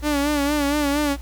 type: tone with vibrato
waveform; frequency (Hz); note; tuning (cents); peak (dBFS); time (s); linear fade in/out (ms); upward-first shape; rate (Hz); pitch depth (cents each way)
sawtooth; 289.8; D4; -23; -15; 0.02-1.17; 50; sine; 4.3; 62
effects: added 60 Hz sine -31 dBFS peak until 1.21 s + pink hiss -48 dBFS RMS until 1.21 s